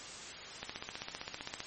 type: click train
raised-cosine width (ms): 0.2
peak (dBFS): -21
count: 16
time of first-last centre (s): 0.63-1.604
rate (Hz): 15.4
effects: white hiss -46 dBFS RMS until 1.66 s + MP3 32 kbps